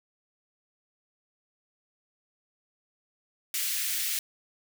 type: high-pass noise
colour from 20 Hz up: white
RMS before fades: -30 dBFS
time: 3.54-4.19 s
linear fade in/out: 2 ms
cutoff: 1800 Hz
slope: 24 dB/octave
effects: none